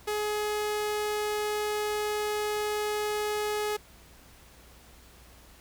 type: tone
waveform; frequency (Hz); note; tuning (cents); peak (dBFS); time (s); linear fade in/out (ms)
sawtooth; 420.9; G#4; +23; -24; 0.07-3.77; 10
effects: added 60 Hz sine -56 dBFS peak until 5.6 s + pink hiss -55 dBFS RMS until 5.6 s